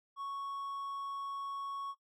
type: tone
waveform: triangle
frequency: 1108.7 Hz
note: C#6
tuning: in tune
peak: -36 dBFS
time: 0.16-1.95 s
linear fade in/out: 50 ms
effects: noise-tail reverb RT60 0.1 s tail -20 dB re dry